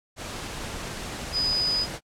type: tone in noise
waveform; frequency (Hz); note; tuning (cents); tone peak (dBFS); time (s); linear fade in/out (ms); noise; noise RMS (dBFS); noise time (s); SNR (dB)
sine; 4978; D#8; 0; -22; 1.32-1.87; 50; pink; -35; 0.16-2; +10
effects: low-pass 9000 Hz 12 dB/octave + AAC 64 kbps